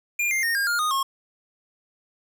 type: tone with pitch steps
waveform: square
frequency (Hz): 2405 / 2106 / 1843.8 / 1614.4 / 1413.6 / 1237.7 / 1083.8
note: D7 / C7 / A#6 / G#6 / F6 / D#6 / C#6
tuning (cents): +41 / +11 / -19 / -49 / +21 / -9 / -39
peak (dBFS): -22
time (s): 0.19-1.03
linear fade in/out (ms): 5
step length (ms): 120
effects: none